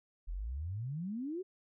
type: exponential sweep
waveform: sine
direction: up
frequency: 39.01 to 390 Hz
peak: -36 dBFS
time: 0.27-1.43 s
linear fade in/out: 20 ms
effects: none